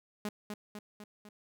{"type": "tone with echo", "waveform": "sawtooth", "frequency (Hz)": 208.9, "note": "G#3", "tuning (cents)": 10, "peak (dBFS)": -30, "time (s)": [0.25, 0.29], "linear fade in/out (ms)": 2, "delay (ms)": 250, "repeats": 4, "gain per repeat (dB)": -4, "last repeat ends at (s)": 1.29, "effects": []}